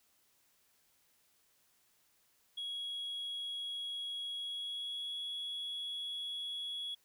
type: tone with pitch glide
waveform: sine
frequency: 3322 to 3355 Hz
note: G#7 to G#7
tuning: 0 to +17 cents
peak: -36 dBFS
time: 2.57-6.95 s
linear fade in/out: 10 ms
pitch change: +17 cents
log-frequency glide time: 4.34-5.19 s
effects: tanh soft clip ceiling -36 dBFS + white hiss -72 dBFS RMS until 7.04 s